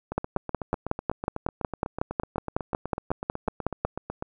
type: two click trains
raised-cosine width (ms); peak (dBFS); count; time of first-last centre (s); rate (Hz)
1; -17 / -10; 34 / 21; 0.12-4.224 / 0.18-3.85; 8.04 / 5.45
effects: none